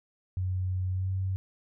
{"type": "tone with pitch glide", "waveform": "sine", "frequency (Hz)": [92.5, 94.77], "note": ["F#2", "F#2"], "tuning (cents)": [0, 42], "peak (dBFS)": -27, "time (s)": [0.37, 1.36], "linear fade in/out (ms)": 0, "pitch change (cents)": 42, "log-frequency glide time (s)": [0.91, 1.1], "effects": []}